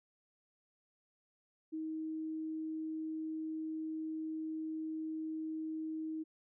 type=tone; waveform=sine; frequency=316 Hz; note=D#4; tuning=27 cents sharp; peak=-37 dBFS; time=1.72-6.24 s; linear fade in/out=20 ms; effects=none